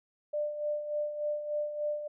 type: tone with tremolo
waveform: sine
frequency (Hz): 595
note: D5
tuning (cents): +22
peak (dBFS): -28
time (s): 0.33-2.08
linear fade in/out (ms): 10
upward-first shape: sine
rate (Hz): 3.4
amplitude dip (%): 60
effects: none